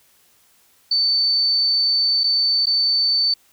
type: tone with dropouts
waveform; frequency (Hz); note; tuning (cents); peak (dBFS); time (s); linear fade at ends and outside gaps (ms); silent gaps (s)
sine; 4534; C#8; +38; -15; 0.91-3.34; 5; 2.236-2.24 / 2.658-2.668
effects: white hiss -57 dBFS RMS until 3.52 s